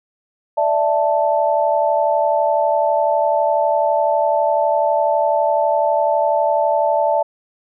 sine chord, D suspended second, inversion none, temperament equal, 587.3 / 659.3 / 880 Hz, D5 / E5 / A5, 0 / 0 / 0 cents, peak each -18 dBFS, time 0.57-7.23 s, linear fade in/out 10 ms, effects none

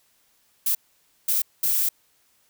violet noise bursts at uneven times, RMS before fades -22 dBFS, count 3, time 0.66-0.75 / 1.28-1.42 / 1.63-1.89 s, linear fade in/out 5 ms, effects white hiss -64 dBFS RMS until 2.49 s

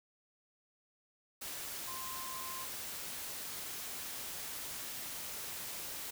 sine tone in noise, 1046.5 Hz, C6, in tune, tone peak -45 dBFS, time 1.87-2.65 s, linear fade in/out 10 ms, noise white, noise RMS -43 dBFS, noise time 1.41-6.11 s, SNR -5 dB, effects none

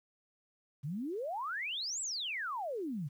sine exponential two-way sweep, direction up then down, 130.7 to 8020 to 130.7 Hz, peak -35 dBFS, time 0.83-3.09 s, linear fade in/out 20 ms, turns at 2.01 s, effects 11-bit

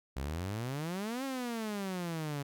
sawtooth exponential two-way sweep, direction up then down, 62.9 to 274.7 to 139 Hz, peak -31 dBFS, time 0.16-2.43 s, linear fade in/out 10 ms, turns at 1.24 s, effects none

